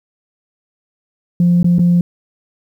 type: tone with dropouts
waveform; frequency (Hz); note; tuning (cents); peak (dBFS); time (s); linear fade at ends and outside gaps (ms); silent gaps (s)
sine; 174.61; F3; 0; -7; 1.4-2.01; 2; 1.63-1.644 / 1.784-1.793
effects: tanh soft clip ceiling -5 dBFS + 8-bit